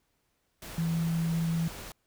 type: tone in noise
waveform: sine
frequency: 165.3 Hz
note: E3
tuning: 5 cents sharp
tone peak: -26 dBFS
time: 0.78-1.68 s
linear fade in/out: 2 ms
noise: pink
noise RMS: -43 dBFS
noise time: 0.62-1.92 s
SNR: +14 dB
effects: pink hiss -75 dBFS RMS until 2.06 s